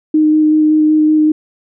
sine tone with vibrato, 307.9 Hz, D#4, 18 cents flat, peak -7 dBFS, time 0.14-1.32 s, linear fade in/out 5 ms, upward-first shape square, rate 5.3 Hz, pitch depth 8 cents each way, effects none

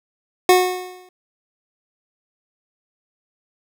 25% pulse tone with exponential decay, 365.4 Hz, F#4, 22 cents flat, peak -4 dBFS, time 0.49-1.09 s, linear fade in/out 2 ms, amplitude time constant 130 ms, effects none

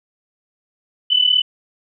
sine tone pair together, 2976 / 3014 Hz, F#7 / F#7, +9 / +31 cents, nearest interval unison, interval 22 cents, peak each -15 / -15 dBFS, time 1.1-1.42 s, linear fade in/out 10 ms, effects none

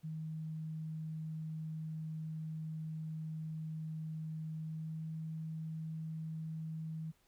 sine tone with pitch glide, 157.8 to 159.27 Hz, D#3 to D#3, +25 to +41 cents, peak -39 dBFS, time 0.03-7.12 s, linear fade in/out 20 ms, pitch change +16 cents, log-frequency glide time 4.57-5.09 s, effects pink hiss -73 dBFS RMS until 7.27 s

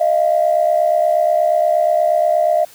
sine tone pair together, 620 / 688.4 Hz, D#5 / F5, -6 / -25 cents, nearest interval major second, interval 181 cents, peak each -14 dBFS, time 0-2.65 s, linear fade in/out 10 ms, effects tanh soft clip ceiling -4 dBFS + white hiss -44 dBFS RMS until 2.74 s

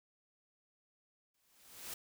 white noise with exponential growth, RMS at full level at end -42 dBFS, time 1.34-1.94 s, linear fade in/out 5 ms, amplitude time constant 130 ms, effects none

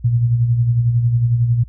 sine tone with tremolo, 118.8 Hz, A#2, 33 cents sharp, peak -10 dBFS, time 0.04-1.64 s, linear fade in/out 10 ms, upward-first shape sine, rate 11 Hz, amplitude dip 50%, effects added 60 Hz sine -35 dBFS peak until 1.68 s

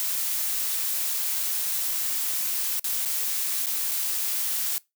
blue noise with dropouts, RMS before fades -27 dBFS, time 0-4.78 s, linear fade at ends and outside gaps 0 ms, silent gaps 2.795-2.843 / 3.051-3.057 / 3.66-3.668 / 3.912-3.916 s, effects noise-tail reverb RT60 0.2 s tail -22 dB re dry

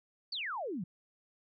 sine exponential sweep, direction down, 4754 to 159.5 Hz, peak -35 dBFS, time 0.32-0.84 s, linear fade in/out 5 ms, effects none

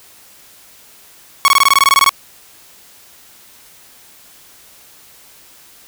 sawtooth tone bursts, 1108.7 Hz, C#6, in tune, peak -3 dBFS, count 13, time 1.45-2.093 s, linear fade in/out 0 ms, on 31 ms, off 20 ms, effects white hiss -44 dBFS RMS until 5.87 s

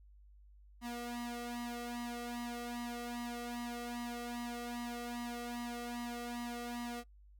sawtooth tone with flanger, 239.6 Hz, A#3, 48 cents sharp, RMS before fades -42 dBFS, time 0.81-7.04 s, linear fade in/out 50 ms, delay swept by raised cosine 1 to 1.54 ms, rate 2.5 Hz, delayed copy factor +0.9, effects noise-tail reverb RT60 0.1 s tail -22 dB re dry + added 50 Hz sine -57 dBFS peak until 7.39 s

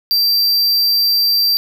square tone, 4699 Hz, D8, in tune, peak -12 dBFS, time 0.11-1.57 s, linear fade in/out 0 ms, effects none

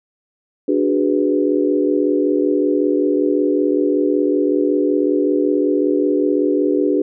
sine chord, G# half-diminished seventh, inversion second, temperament equal, 293.7 / 370 / 415.3 / 493.9 Hz, D4 / F#4 / G#4 / B4, 0 / 0 / 0 / 0 cents, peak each -17 / -19 / -20 / -22 dBFS, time 0.68-7.02 s, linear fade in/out 5 ms, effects none

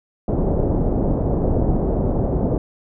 pink low-pass noise, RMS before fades -19 dBFS, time 0.28-2.58 s, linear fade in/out 2 ms, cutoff 650 Hz, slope 24 dB/octave, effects none

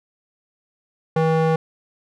square tone with band-pass filter, 160.6 Hz, E3, 45 cents flat, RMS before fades -18 dBFS, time 1.16-1.56 s, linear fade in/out 5 ms, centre 550 Hz, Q 0.89, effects none

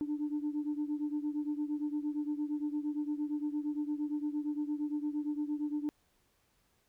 sine beating tone pair, 294.5 / 303.2 Hz, D4 / D#4, +5 / -45 cents, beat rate 8.7 Hz, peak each -33 / -36 dBFS, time 0.01-5.89 s, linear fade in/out 0 ms, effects tanh soft clip ceiling -27 dBFS + pink hiss -73 dBFS RMS until 6.88 s

